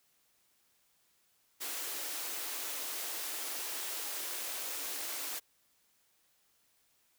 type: high-pass noise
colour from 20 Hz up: white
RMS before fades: -39 dBFS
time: 1.6-5.4 s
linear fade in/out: 20 ms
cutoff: 270 Hz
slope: 96 dB/octave
effects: white hiss -72 dBFS RMS until 7.18 s